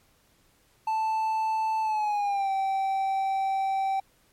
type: tone with pitch glide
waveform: triangle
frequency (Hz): 880 to 775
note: A5 to G5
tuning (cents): 0 to -20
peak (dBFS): -22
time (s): 0.87-4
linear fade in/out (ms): 5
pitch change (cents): -220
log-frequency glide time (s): 1.82-2.51
effects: pink hiss -64 dBFS RMS until 4.32 s + MP3 64 kbps